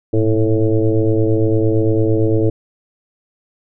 sine tone with frequency modulation, 217.6 Hz, A3, 19 cents flat, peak -11 dBFS, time 0.13-2.5 s, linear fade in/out 5 ms, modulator 111 Hz, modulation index 2.5, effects none

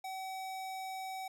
square tone, 760 Hz, F#5, 46 cents sharp, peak -40 dBFS, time 0.04-1.28 s, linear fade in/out 5 ms, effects none

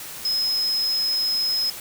sine tone in noise, 5120 Hz, D#8, 49 cents sharp, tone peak -20 dBFS, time 0.25-1.7 s, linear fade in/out 2 ms, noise white, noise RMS -36 dBFS, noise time 0-1.8 s, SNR +13 dB, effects none

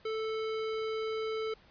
square tone, 439.8 Hz, A4, 1 cent flat, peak -33 dBFS, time 0.05-1.54 s, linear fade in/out 5 ms, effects pink hiss -61 dBFS RMS until 1.7 s + resampled to 11025 Hz

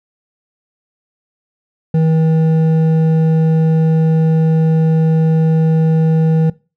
sine tone with hard clipping, 160.3 Hz, E3, 48 cents flat, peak -11 dBFS, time 1.94-6.5 s, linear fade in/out 5 ms, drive 7 dB, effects noise-tail reverb RT60 0.3 s tail -21 dB re dry

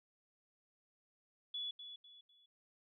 sine tone with echo, 3417 Hz, G#7, 49 cents sharp, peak -39 dBFS, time 1.54-1.71 s, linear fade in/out 5 ms, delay 250 ms, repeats 3, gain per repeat -9 dB, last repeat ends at 2.46 s, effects none

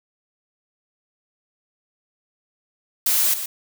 blue noise with echo, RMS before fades -19 dBFS, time 3.06-3.34 s, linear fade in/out 5 ms, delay 120 ms, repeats 1, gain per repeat -9 dB, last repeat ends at 3.46 s, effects none

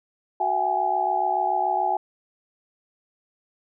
sine tone cluster, 371.8 / 672 / 769 / 836 Hz, F#4 / E5 / G5 / G#5, +8 / +33 / -33 / +11 cents, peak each -32 / -29 / -25 / -23 dBFS, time 0.4-1.97 s, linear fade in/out 5 ms, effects none

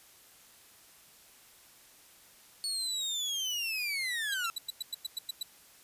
30% pulse linear sweep, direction down, 4426 to 1313 Hz, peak -29 dBFS, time 2.64-4.5 s, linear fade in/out 0 ms
sawtooth tone bursts, 3951 Hz, B7, in tune, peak -29 dBFS, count 10, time 4.32-5.43 s, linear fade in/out 5 ms, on 21 ms, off 100 ms
effects white hiss -58 dBFS RMS until 5.83 s + resampled to 32000 Hz

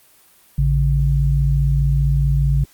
sine tone pair together, 55.76 / 140.5 Hz, A1 / C#3, +24 / +24 cents, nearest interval octave + major third, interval 1600 cents, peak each -16 dBFS, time 0.58-2.64 s, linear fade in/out 5 ms, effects white hiss -52 dBFS RMS until 2.73 s + Opus 32 kbps

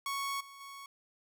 sawtooth tone with level steps, 1108.7 Hz, C#6, in tune, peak -30 / -46 / -42 dBFS, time 0.06-0.86 s, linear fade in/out 2 ms, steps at 0.4 / 0.6 s, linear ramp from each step 10 ms, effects none

